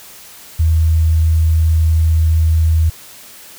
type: tone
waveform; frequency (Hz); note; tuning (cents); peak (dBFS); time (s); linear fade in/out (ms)
sine; 80.4; E2; -43; -9; 0.59-2.9; 10
effects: white hiss -38 dBFS RMS until 3.58 s